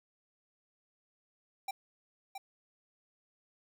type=tone with echo; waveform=square; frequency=784 Hz; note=G5; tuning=in tune; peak=-35 dBFS; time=1.68-1.71 s; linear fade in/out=5 ms; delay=670 ms; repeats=1; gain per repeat=-6 dB; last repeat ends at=2.38 s; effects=none